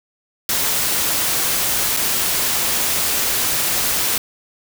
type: noise with dropouts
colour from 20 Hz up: white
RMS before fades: -19 dBFS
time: 0.49-4.18 s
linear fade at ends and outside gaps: 2 ms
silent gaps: 1.966-1.97 s
effects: none